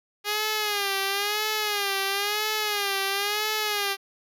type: tone with vibrato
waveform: 5% pulse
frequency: 410 Hz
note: G#4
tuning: 22 cents flat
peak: -13 dBFS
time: 0.24-3.97 s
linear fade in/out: 50 ms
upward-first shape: sine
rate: 0.99 Hz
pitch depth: 87 cents each way
effects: none